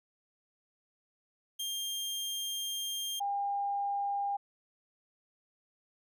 sawtooth / sine tone pair in turn, 3200 / 803.7 Hz, G7 / G5, +35 / +43 cents, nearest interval 2 octaves, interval 2392 cents, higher first, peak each -31 / -30 dBFS, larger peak second, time 1.59-3.2 / 3.2-4.37 s, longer first, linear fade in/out 10 ms, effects none

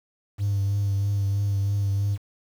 triangle tone with vibrato, 100 Hz, G2, 35 cents sharp, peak -18 dBFS, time 0.38-2.18 s, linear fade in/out 50 ms, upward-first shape triangle, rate 3.1 Hz, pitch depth 30 cents each way, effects tanh soft clip ceiling -17 dBFS + 8-bit

